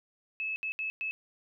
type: tone bursts at uneven times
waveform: sine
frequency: 2598 Hz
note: E7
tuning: 26 cents flat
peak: -31 dBFS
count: 4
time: 0.4-0.56 / 0.63-0.72 / 0.79-0.9 / 1.01-1.11 s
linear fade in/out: 0 ms
effects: none